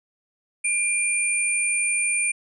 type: tone pair together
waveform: sine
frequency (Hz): 2389 / 9046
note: D7 / C#9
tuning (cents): +29 / +34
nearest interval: octave + major seventh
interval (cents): 2305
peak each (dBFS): -23 / -23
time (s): 0.64-2.32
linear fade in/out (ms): 10
effects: none